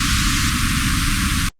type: band-stop noise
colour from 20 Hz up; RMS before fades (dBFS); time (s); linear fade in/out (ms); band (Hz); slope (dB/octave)
pink; -17; 0-1.49; 5; 300 to 1100; 96
effects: low-pass 9000 Hz 12 dB/octave + Opus 48 kbps